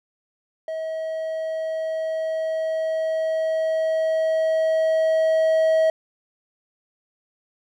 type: tone with level ramp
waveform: triangle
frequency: 640 Hz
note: D#5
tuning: 49 cents sharp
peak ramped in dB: -24 to -13 dBFS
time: 0.68-5.9 s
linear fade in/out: 2 ms
effects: none